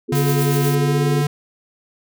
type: chord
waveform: sine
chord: F diminished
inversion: second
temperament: just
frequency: 251.4 / 349.2 / 419.1 Hz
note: Cb4 / F4 / Ab4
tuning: +31 / 0 / +16 cents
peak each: -25 dBFS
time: 0.08-1.23 s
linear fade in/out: 20 ms
type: tone with pitch glide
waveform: square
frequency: 143.1 to 146.19 Hz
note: D3 to D3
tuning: -45 to -8 cents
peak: -17 dBFS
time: 0.12-1.27 s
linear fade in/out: 5 ms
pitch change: +37 cents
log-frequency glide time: 0.6-1.11 s
type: noise with tremolo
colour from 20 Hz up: blue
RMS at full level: -27 dBFS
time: 0.15-0.75 s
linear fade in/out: 2 ms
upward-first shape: sine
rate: 8.3 Hz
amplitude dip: 45%
effects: none